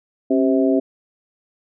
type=harmonic tone with a mistuned harmonic; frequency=129.8 Hz; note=C3; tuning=13 cents flat; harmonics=2 / 3 / 4 / 5; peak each=-16 / -20 / -24 / -22 dBFS; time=0.3-0.8 s; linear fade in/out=10 ms; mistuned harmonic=2; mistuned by=+72 cents; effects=none